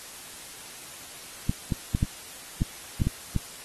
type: clicks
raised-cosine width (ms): 5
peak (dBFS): -11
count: 8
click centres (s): 1.495 / 1.722 / 1.949 / 2.029 / 2.619 / 3.018 / 3.07 / 3.363
effects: white hiss -43 dBFS RMS until 3.64 s + AAC 32 kbps